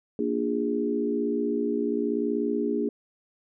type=chord; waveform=sine; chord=Bb dominant seventh; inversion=none; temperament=equal with one note detuned; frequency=233.1 / 293.7 / 349.2 / 410.3 Hz; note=Bb3 / D4 / F4 / Ab4; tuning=0 / 0 / 0 / -21 cents; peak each=-29 / -29 / -33 / -28 dBFS; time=0.19-2.89 s; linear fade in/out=2 ms; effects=none